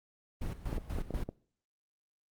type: noise with tremolo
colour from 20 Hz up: brown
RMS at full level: -35 dBFS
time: 0.41-1.24 s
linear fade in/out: 10 ms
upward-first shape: square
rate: 4.1 Hz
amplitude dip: 75%
type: clicks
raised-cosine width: 2 ms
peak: -24 dBFS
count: 6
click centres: 0.729 / 0.781 / 0.986 / 1.107 / 1.14 / 1.29 s
effects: noise-tail reverb RT60 0.5 s tail -22 dB re dry + Opus 32 kbps